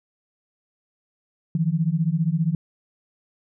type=beating tone pair; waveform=sine; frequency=155.56 / 170.56 Hz; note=D#3 / F3; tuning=0 / -41 cents; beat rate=15 Hz; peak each=-22 dBFS; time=1.55-2.55 s; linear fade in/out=2 ms; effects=none